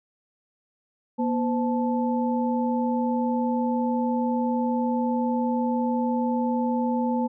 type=tone cluster; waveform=sine; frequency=239.5 / 513 / 874 Hz; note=A#3 / C5 / A5; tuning=+47 / -34 / -12 cents; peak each=-23 / -30 / -29 dBFS; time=1.18-7.28 s; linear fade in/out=20 ms; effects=none